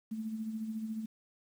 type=tone with tremolo; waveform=sine; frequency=220 Hz; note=A3; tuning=in tune; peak=-33 dBFS; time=0.11-1.06 s; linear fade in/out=10 ms; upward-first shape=sine; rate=14 Hz; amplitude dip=50%; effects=10-bit